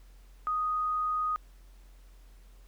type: tone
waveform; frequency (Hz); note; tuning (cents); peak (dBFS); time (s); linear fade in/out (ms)
sine; 1244.5; D#6; 0; -27; 0.47-1.36; 0
effects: added 44 Hz sine -51 dBFS peak until 2.67 s + pink hiss -65 dBFS RMS until 2.67 s